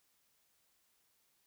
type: silence
effects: white hiss -75 dBFS RMS until 1.46 s